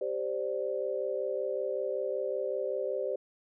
sine chord, G suspended fourth, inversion none, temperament just, 392 / 522.7 / 588 Hz, G4 / C5 / D5, 0 / -2 / +2 cents, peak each -35 / -33 / -35 dBFS, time 0.01-3.16 s, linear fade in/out 5 ms, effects none

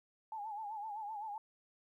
sine tone with vibrato, 850 Hz, G#5, 40 cents sharp, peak -40 dBFS, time 0.32-1.38 s, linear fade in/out 2 ms, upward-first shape sine, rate 7.8 Hz, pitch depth 88 cents each way, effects 13-bit

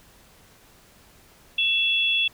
sine tone pair together, 2676 / 3382 Hz, E7 / G#7, +25 / +31 cents, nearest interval major third, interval 406 cents, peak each -22 dBFS, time 1.58-2.28 s, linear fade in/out 5 ms, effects pink hiss -54 dBFS RMS until 2.33 s

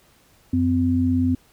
sine tone pair together, 90.94 / 256.1 Hz, F#2 / C4, -29 / -37 cents, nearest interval octave + tritone, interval 1792 cents, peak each -22 / -18 dBFS, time 0.53-1.35 s, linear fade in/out 5 ms, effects pink hiss -57 dBFS RMS until 1.52 s

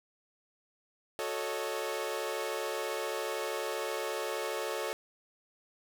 sawtooth chord, D# half-diminished seventh, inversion first, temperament equal with one note detuned, 367 / 440 / 554.4 / 622.3 Hz, F#4 / A4 / C#5 / D#5, -14 / 0 / 0 / 0 cents, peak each -37 / -33 / -34 / -37 dBFS, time 1.19-4.93 s, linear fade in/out 0 ms, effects none

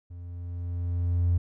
triangle tone with level ramp, 87.31 Hz, F2, in tune, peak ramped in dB -37 to -16 dBFS, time 0.1-1.38 s, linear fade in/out 10 ms, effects tanh soft clip ceiling -16 dBFS

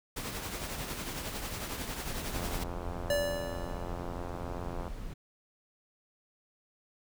pink noise with tremolo, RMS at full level -36 dBFS, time 0.16-2.64 s, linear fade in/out 10 ms, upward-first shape triangle, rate 11 Hz, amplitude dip 50%
brown noise, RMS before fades -40 dBFS, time 2.05-5.14 s, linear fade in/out 10 ms
click train, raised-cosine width 1 ms, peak -26 dBFS, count 222, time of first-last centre 2.35-4.879 s, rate 87.4 Hz
square tone with exponential decay, 579 Hz, D5, 25 cents flat, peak -26 dBFS, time 3.1-4.21 s, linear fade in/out 2 ms, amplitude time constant 240 ms
effects none

